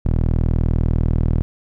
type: tone with band-pass filter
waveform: sawtooth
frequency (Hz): 40.13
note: E1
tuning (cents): -46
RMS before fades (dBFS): -17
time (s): 0.05-1.42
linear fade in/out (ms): 0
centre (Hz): 110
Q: 0.69
effects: none